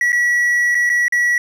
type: tone with dropouts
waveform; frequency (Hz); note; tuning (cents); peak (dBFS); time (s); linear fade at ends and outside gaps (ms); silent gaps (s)
triangle; 1935; B6; -36; -11; 0.01-1.38; 2; 0.121-0.128 / 0.747-0.751 / 0.894-0.899 / 1.082-1.123
effects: none